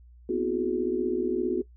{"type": "tone cluster", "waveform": "sine", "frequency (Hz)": [243.3, 258.7, 322.5, 365.2, 422], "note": ["B3", "C4", "E4", "F#4", "G#4"], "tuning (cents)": [-26, -19, -38, -23, 28], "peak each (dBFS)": [-34, -34, -33, -26, -32], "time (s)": [0.29, 1.62], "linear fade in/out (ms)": 5, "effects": ["noise-tail reverb RT60 0.1 s tail -18 dB re dry", "added 60 Hz sine -49 dBFS peak until 1.76 s"]}